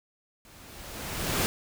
pink noise with level ramp, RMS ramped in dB -54 to -25 dBFS, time 0.45-1.46 s, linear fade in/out 0 ms, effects none

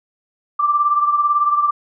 sine beating tone pair, 1174.7 / 1192.7 Hz, D6 / D6, 0 / +26 cents, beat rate 18 Hz, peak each -14 / -21 dBFS, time 0.59-1.71 s, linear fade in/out 10 ms, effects none

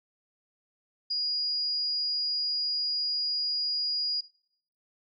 sine tone, 4877 Hz, D#8, 35 cents flat, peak -27 dBFS, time 1.1-4.21 s, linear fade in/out 10 ms, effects noise-tail reverb RT60 0.6 s tail -17 dB re dry + AAC 48 kbps

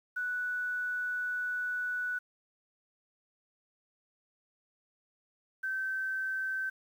sine tone pair in turn, 1480 / 1543.9 Hz, F#6 / G6, 0 / -27 cents, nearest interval minor second, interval 73 cents, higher second, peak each -31 / -31 dBFS, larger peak neither, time 0.16-2.19 / 5.63-6.7 s, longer first, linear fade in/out 10 ms, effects 10-bit

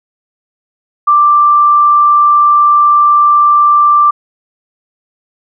sine tone, 1178 Hz, D6, 5 cents sharp, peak -4 dBFS, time 1.07-4.11 s, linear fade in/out 10 ms, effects none

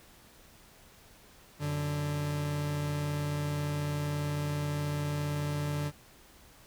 40% pulse tone pair together, 92.5 / 146.83 Hz, F#2 / D3, 0 / 0 cents, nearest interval minor sixth, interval 800 cents, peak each -39 / -30 dBFS, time 1.59-5.92 s, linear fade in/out 50 ms, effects pink hiss -57 dBFS RMS until 6.66 s

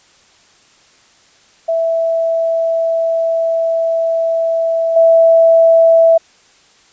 sine tone with level steps, 659 Hz, E5, 1 cent flat, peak -12 / -5 dBFS, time 1.68-6.18 s, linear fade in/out 10 ms, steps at 4.96 s, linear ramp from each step 5 ms, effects white hiss -49 dBFS RMS until 6.92 s + resampled to 16000 Hz

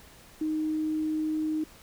sine tone, 310.9 Hz, D#4, 1 cent flat, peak -26 dBFS, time 0.41-1.64 s, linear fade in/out 5 ms, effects pink hiss -53 dBFS RMS until 1.82 s

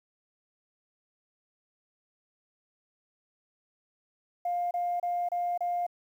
sine tone bursts, 704 Hz, F5, 14 cents sharp, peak -26 dBFS, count 5, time 4.45-5.866 s, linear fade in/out 5 ms, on 260 ms, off 29 ms, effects tanh soft clip ceiling -23 dBFS + 10-bit

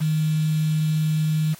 sine tone with quantisation, 155.56 Hz, D#3, in tune, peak -18 dBFS, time 0-1.55 s, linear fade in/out 20 ms, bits 6, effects white hiss -46 dBFS RMS until 1.59 s + MP3 64 kbps

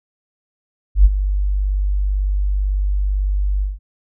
sine tone with ADSR envelope, 49 Hz, G1, in tune, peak -3 dBFS, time 0.95-3.79 s, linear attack 100 ms, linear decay 32 ms, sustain -12 dB, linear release 170 ms, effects none

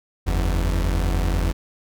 40% pulse tone pair together, 46.28 / 82.41 Hz, F#1 / E2, +1 / 0 cents, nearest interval minor seventh, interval 999 cents, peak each -19 / -24 dBFS, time 0.26-1.53 s, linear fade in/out 20 ms, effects none

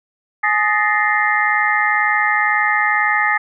sine tone cluster, 843 / 1245 / 1750 / 1872 / 2087 Hz, G#5 / D#6 / A6 / A#6 / C7, +26 / +1 / -10 / +7 / -5 cents, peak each -20 dBFS, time 0.43-3.38 s, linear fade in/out 10 ms, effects none

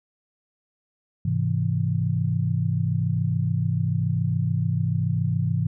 sine chord, Ab augmented, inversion none, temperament equal, 103.83 / 130.81 / 164.81 Hz, Ab2 / C3 / E3, 0 / 0 / 0 cents, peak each -25 dBFS, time 1.25-5.67 s, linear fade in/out 5 ms, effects none

